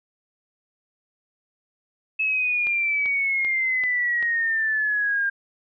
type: exponential sweep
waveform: sine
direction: down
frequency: 2598 to 1599 Hz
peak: -20 dBFS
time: 2.19-5.3 s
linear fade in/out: 10 ms
type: click train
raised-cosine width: 0.3 ms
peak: -21 dBFS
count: 5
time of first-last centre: 2.67-4.226 s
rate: 2.57 Hz
effects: none